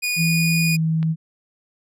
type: tone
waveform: sawtooth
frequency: 2458 Hz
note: D#7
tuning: 22 cents flat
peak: -17 dBFS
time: 0.02-0.77 s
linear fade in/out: 20 ms
type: tone with pitch glide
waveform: sine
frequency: 164.81 to 160.67 Hz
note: E3 to E3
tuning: 0 to -44 cents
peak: -17 dBFS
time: 0.16-1.16 s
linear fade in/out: 50 ms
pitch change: -44 cents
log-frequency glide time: 0.63-0.79 s
type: click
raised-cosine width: 0.3 ms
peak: -21 dBFS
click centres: 1.029 s
effects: resampled to 32000 Hz